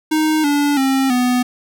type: tone with pitch steps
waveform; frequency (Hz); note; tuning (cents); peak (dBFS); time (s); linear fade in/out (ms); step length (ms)
square; 311.1 / 288.6 / 267.7 / 248.4; D#4 / D4 / C4 / B3; 0 / -30 / +40 / +10; -14; 0.11-1.43; 10; 330
effects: none